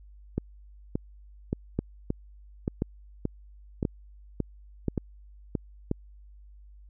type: two click trains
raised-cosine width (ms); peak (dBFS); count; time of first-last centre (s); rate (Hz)
3; -14 / -13; 10 / 5; 0.38-5.552 / 1.79-5.914; 1.74 / 0.97
effects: added 50 Hz sine -48 dBFS peak until 6.89 s